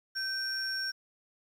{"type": "tone pair together", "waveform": "sine", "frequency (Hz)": [1550, 5524], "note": ["G6", "F8"], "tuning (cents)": [-20, -20], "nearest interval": "octave + minor seventh", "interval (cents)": 2200, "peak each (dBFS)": [-33, -32], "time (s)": [0.15, 0.92], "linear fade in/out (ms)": 20, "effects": ["tanh soft clip ceiling -27 dBFS", "10-bit"]}